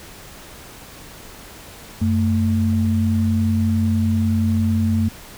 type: tone pair together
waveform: sine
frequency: 93.7 / 222.3 Hz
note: F#2 / A3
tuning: +22 / +18 cents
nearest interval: octave + minor third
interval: 1496 cents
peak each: -18 dBFS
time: 2.01-5.09 s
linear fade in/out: 10 ms
effects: pink hiss -40 dBFS RMS until 5.37 s